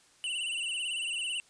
square tone with vibrato, 2849 Hz, F7, 34 cents sharp, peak -32 dBFS, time 0.24-1.4 s, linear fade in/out 0 ms, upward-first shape sine, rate 18 Hz, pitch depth 100 cents each way, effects white hiss -62 dBFS RMS until 1.49 s + resampled to 22050 Hz

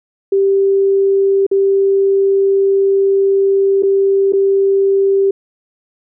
sine tone with dropouts, 392 Hz, G4, in tune, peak -9 dBFS, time 0.32-5.31 s, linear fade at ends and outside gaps 5 ms, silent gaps 1.466-1.513 / 3.825-3.832 / 4.324-4.333 s, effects none

